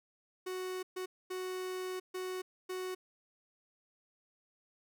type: tone bursts at uneven times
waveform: 45% pulse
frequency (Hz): 370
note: F#4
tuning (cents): 0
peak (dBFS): -37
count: 5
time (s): 0.46-0.83 / 0.96-1.06 / 1.3-2 / 2.14-2.42 / 2.69-2.95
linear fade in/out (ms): 10
effects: none